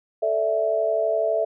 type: chord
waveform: sine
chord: A suspended fourth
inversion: none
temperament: equal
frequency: 440 / 587.3 / 659.3 Hz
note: A4 / D5 / E5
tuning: 0 / 0 / 0 cents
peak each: -26 / -27 / -21 dBFS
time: 0.22-1.45 s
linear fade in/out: 10 ms
effects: none